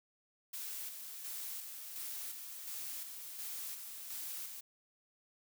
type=noise with tremolo; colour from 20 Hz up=blue; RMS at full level=-43 dBFS; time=0.53-4.61 s; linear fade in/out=10 ms; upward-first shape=square; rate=1.4 Hz; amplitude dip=40%; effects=none